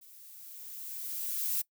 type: noise with level ramp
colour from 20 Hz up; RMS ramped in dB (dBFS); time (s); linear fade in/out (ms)
violet; -55 to -30; 0.01-1.62; 10
effects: noise-tail reverb RT60 0.1 s tail -22 dB re dry